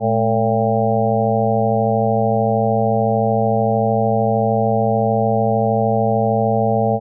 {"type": "harmonic tone with a mistuned harmonic", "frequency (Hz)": 113.3, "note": "A#2", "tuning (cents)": -49, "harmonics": [1, 2, 4, 5, 6, 7], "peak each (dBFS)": [-21, -21, -21, -21, -21, -21], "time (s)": [0, 7], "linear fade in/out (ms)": 50, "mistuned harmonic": 2, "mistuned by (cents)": -92, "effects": []}